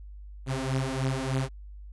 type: beating tone pair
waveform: sawtooth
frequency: 130.81 / 134.11 Hz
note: C3 / C3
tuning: 0 / +43 cents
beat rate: 3.3 Hz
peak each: -26 dBFS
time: 0.46-1.49 s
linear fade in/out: 50 ms
effects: added 50 Hz sine -41 dBFS peak until 1.92 s + resampled to 24000 Hz